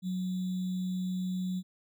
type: tone with sample-and-hold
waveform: sine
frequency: 184 Hz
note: F#3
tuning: 9 cents flat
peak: -30 dBFS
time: 0.02-1.63 s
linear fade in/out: 50 ms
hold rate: 3675 Hz
effects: none